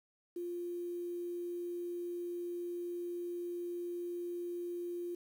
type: tone with quantisation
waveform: sine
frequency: 349.2 Hz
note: F4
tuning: in tune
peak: -37 dBFS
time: 0.36-5.15 s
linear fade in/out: 5 ms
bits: 10
effects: none